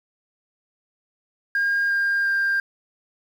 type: tone with pitch steps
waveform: sine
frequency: 1616 / 1604.8 / 1593.8 Hz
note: G#6 / G6 / G6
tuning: -48 / +40 / +28 cents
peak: -17 dBFS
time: 1.55-2.6 s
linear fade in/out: 2 ms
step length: 350 ms
effects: tanh soft clip ceiling -16 dBFS + 8-bit